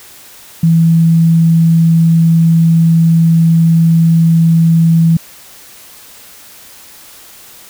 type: tone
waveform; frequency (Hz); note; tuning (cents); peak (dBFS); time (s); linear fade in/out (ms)
sine; 164.81; E3; 0; -5; 0.63-5.17; 5
effects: white hiss -37 dBFS RMS until 7.69 s